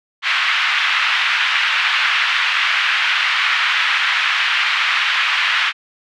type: band-pass noise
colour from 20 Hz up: white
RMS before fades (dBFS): -17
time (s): 0.22-5.73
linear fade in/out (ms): 50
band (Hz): 1200 to 3000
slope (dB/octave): 24
effects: none